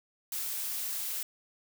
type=noise; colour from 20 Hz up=blue; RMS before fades=-35 dBFS; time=0.32-1.23 s; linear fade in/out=2 ms; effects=none